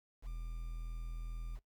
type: tone with quantisation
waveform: triangle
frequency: 41.2 Hz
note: E1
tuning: in tune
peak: -37 dBFS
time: 0.22-1.6 s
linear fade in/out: 50 ms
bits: 10
effects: noise-tail reverb RT60 0.1 s tail -18 dB re dry + MP3 96 kbps